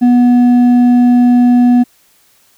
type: tone with hard clipping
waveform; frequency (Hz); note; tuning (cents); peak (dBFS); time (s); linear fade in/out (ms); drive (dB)
sine; 244.5; B3; -17; -6; 0.01-1.84; 20; 4
effects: white hiss -51 dBFS RMS until 2.57 s